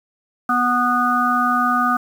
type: harmonic tone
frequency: 245.9 Hz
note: B3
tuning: 7 cents flat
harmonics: 1 / 3 / 5 / 6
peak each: -22 / -23 / -17 / -23 dBFS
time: 0.49-1.97 s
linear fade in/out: 5 ms
effects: 7-bit